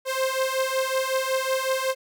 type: beating tone pair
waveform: sawtooth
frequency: 523.3 / 528.7 Hz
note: C5 / C5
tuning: 0 / +18 cents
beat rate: 5.4 Hz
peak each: -22 dBFS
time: 0.05-1.95 s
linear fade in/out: 50 ms
effects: none